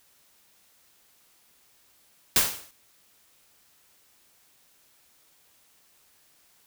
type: noise with exponential decay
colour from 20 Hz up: white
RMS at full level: -17 dBFS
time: 2.36-2.71 s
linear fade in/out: 2 ms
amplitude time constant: 76 ms
effects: white hiss -62 dBFS RMS until 6.66 s